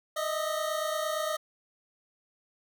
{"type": "tone pair together", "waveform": "25% pulse", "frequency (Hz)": [615.3, 644], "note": ["D#5", "E5"], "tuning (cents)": [-19, -41], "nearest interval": "minor second", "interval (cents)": 78, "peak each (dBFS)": [-27, -30], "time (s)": [0.16, 1.37], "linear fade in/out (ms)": 10, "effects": []}